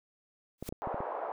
white noise with exponential growth, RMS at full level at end -41 dBFS, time 0.58-0.69 s, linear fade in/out 2 ms, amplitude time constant 22 ms
clicks, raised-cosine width 2 ms, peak -24 dBFS, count 6, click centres 0.626 / 0.69 / 0.725 / 0.873 / 0.944 / 1.005 s
white band-pass noise, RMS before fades -37 dBFS, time 0.82-1.32 s, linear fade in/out 0 ms, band 510 to 900 Hz, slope 24 dB/octave
effects none

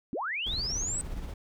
sine linear sweep, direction up, 196 to 8170 Hz, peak -30 dBFS, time 0.13-1.01 s, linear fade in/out 0 ms
brown noise with tremolo, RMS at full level -35 dBFS, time 0.46-1.34 s, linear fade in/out 5 ms, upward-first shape sine, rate 17 Hz, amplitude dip 40%
effects none

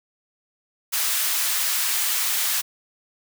white high-pass noise, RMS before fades -23 dBFS, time 0.92-2.62 s, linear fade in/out 20 ms, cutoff 1100 Hz, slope 12 dB/octave, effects none

